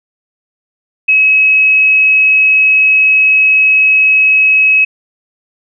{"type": "tone", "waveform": "sine", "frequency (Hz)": 2562, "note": "E7", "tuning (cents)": -50, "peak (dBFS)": -5, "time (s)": [1.08, 4.85], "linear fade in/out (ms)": 10, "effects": []}